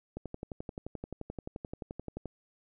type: click train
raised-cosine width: 2 ms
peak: -25 dBFS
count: 25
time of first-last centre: 0.17-2.257 s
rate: 11.5 Hz
effects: none

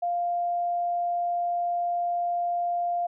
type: tone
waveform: sine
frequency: 698.5 Hz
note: F5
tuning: in tune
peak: -24 dBFS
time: 0.02-3.07 s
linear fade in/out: 10 ms
effects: none

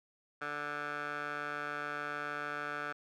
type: tone with band-pass filter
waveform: 15% pulse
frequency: 146.83 Hz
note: D3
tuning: in tune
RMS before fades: -39 dBFS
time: 0.41-2.93 s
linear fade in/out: 10 ms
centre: 1400 Hz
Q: 2.5
effects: none

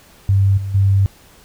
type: tone with level steps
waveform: sine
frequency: 98 Hz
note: G2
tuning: in tune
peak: -10 / -21 / -10 dBFS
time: 0.29-1.06 s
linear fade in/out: 0 ms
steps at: 0.57 / 0.74 s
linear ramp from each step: 10 ms
effects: pink hiss -47 dBFS RMS until 1.44 s

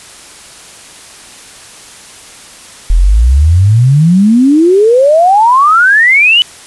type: exponential sweep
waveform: sine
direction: up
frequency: 39.25 to 3027 Hz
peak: -3 dBFS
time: 2.9-6.42 s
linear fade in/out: 0 ms
effects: white hiss -33 dBFS RMS until 6.66 s + resampled to 24000 Hz

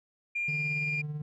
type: tone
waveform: sine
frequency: 2400 Hz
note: D7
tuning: 37 cents sharp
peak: -28 dBFS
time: 0.35-1.02 s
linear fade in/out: 10 ms
type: tone with tremolo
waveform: triangle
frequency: 149.7 Hz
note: D3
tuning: 33 cents sharp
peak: -28 dBFS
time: 0.48-1.22 s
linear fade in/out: 5 ms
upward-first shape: triangle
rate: 18 Hz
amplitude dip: 60%
effects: tanh soft clip ceiling -23 dBFS

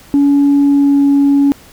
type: tone with pitch glide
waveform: sine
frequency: 283.1 to 281 Hz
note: C#4 to C#4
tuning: +37 to +24 cents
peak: -5 dBFS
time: 0.14-1.52 s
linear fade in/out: 0 ms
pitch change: -13 cents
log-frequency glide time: 0.59-1.02 s
effects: tanh soft clip ceiling -4 dBFS + pink hiss -41 dBFS RMS until 1.72 s

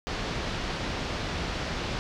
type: low-pass noise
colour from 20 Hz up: pink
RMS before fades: -32 dBFS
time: 0.07-1.99 s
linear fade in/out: 0 ms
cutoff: 5200 Hz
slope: 24 dB/octave
effects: none

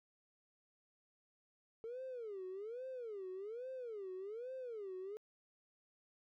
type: tone with vibrato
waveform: triangle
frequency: 440 Hz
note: A4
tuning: in tune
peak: -40 dBFS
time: 1.84-5.17 s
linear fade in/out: 0 ms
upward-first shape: sine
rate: 1.2 Hz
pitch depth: 300 cents each way
effects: tanh soft clip ceiling -40 dBFS

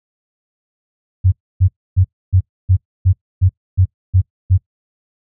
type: tone bursts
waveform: sine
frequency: 93.2 Hz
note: F#2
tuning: 13 cents sharp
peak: -7 dBFS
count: 10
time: 1.24-4.58 s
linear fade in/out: 20 ms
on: 82 ms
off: 280 ms
effects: noise-tail reverb RT60 0.1 s tail -21 dB re dry

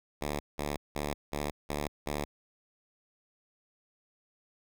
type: tone bursts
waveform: 5% pulse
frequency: 73.42 Hz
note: D2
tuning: in tune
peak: -21 dBFS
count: 6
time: 0.21-2.25 s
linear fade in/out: 10 ms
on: 190 ms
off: 180 ms
effects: none

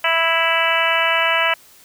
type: harmonic tone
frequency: 329.6 Hz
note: E4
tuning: in tune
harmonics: 2 / 3 / 4 / 5 / 6 / 7 / 8 / 9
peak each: -23 / -23 / -23 / -23 / -23 / -23 / -23 / -23 dBFS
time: 0.04-1.54 s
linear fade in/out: 5 ms
effects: white hiss -48 dBFS RMS until 1.84 s

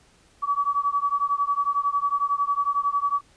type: beating tone pair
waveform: sine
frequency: 1137 / 1148 Hz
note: C#6 / D6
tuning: +44 / -40 cents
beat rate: 11 Hz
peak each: -24 dBFS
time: 0.42-3.21 s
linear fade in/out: 20 ms
effects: pink hiss -58 dBFS RMS until 3.36 s + resampled to 22050 Hz

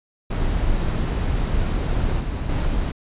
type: noise with level steps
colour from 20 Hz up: brown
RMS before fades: -21 / -25 / -20 / -22 dBFS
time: 0.3-2.92 s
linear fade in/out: 10 ms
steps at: 2.2 / 2.49 / 2.67 s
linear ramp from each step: 2 ms
effects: resampled to 8000 Hz

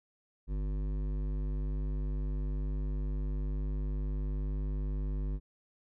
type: tone with hard clipping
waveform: triangle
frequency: 49.94 Hz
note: G1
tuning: 33 cents sharp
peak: -33 dBFS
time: 0.47-5.4 s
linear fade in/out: 50 ms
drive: 17 dB
effects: none

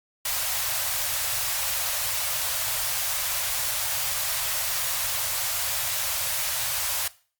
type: band-stop noise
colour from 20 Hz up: white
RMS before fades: -27 dBFS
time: 0.25-7.08 s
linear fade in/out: 5 ms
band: 140 to 520 Hz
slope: 96 dB/octave
effects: noise-tail reverb RT60 0.4 s tail -19 dB re dry + Opus 48 kbps

